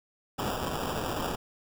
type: noise with sample-and-hold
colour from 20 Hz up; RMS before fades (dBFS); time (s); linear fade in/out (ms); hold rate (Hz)
violet; -32; 0.38-1.36; 10; 2100
effects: none